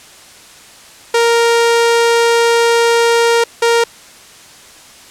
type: tone bursts at uneven times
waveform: sawtooth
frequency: 466.2 Hz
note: A#4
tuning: in tune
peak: -5 dBFS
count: 2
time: 1.14-3.44 / 3.62-3.84 s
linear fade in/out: 5 ms
effects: white hiss -39 dBFS RMS until 5.1 s + low-pass 9000 Hz 12 dB/octave